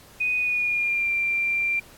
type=tone with pitch glide; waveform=sine; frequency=2489 to 2368 Hz; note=D#7 to D7; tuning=0 to +14 cents; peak=-21 dBFS; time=0.2-1.8 s; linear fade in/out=10 ms; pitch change=-86 cents; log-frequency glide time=0.36-1.11 s; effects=pink hiss -50 dBFS RMS until 1.97 s + AAC 64 kbps